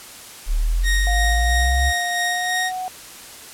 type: linear sweep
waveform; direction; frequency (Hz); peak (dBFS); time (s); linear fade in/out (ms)
sine; up; 35 to 69.4; -16; 0.46-1.93; 50
type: tone with tremolo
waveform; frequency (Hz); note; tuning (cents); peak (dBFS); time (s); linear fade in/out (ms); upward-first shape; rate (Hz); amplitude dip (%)
sawtooth; 1868; A#6; +3; -16; 0.83-2.72; 50; sine; 3; 35
type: tone with pitch glide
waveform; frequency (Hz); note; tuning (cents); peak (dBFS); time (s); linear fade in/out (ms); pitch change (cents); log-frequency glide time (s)
sine; 709 to 740.8; F5 to F#5; +26 to +2; -24; 1.07-2.88; 0; +76; 2.22-2.68
effects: white hiss -39 dBFS RMS until 3.53 s + low-pass 12000 Hz 12 dB/octave